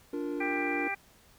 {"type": "chord", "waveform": "triangle", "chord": "Bb major", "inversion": "first", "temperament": "just", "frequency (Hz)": [291.4, 349.6, 466.2], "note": ["D4", "F4", "Bb4"], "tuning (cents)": [-13, 2, 0], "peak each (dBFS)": [-32, -35, -36], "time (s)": [0.13, 0.88], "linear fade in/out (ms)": 5}
{"type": "harmonic tone", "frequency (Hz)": 395.4, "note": "G4", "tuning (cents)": 15, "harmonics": [1, 2, 3, 4, 5, 6], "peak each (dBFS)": [-45, -36, -44, -39, -37, -34], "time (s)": [0.4, 0.95], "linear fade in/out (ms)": 10}
{"effects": ["pink hiss -60 dBFS RMS until 1.38 s"]}